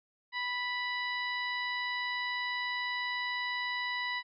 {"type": "harmonic tone", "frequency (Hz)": 986, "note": "B5", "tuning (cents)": -3, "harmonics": [1, 2, 3, 4, 5], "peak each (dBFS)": [-38, -34, -44, -41, -49], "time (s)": [0.32, 4.23], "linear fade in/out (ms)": 50, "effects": []}